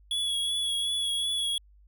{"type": "tone with vibrato", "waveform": "square", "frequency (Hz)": 3367, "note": "G#7", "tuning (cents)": 23, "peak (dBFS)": -27, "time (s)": [0.11, 1.58], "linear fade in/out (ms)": 2, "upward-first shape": "triangle", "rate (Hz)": 2.7, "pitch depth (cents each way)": 30, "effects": ["added 50 Hz sine -54 dBFS peak until 1.87 s"]}